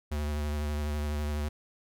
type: tone with vibrato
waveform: square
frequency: 74.3 Hz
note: D2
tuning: 21 cents sharp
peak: -30 dBFS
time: 0.11-1.49 s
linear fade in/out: 10 ms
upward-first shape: sine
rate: 12 Hz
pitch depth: 26 cents each way
effects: none